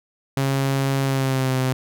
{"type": "tone with pitch glide", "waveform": "sawtooth", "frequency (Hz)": [136.2, 129.97], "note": ["C#3", "C3"], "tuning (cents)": [-30, -11], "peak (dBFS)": -15, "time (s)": [0.37, 1.73], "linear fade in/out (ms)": 2, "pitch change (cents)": -81, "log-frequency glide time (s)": [1.03, 1.56], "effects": []}